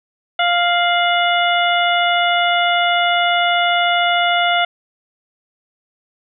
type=harmonic tone with a mistuned harmonic; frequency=698.5 Hz; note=F5; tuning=in tune; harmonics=1 / 2 / 3 / 4 / 5; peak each=-16 / -19 / -21 / -22 / -23 dBFS; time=0.39-4.65 s; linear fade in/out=5 ms; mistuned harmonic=4; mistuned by=+74 cents; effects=none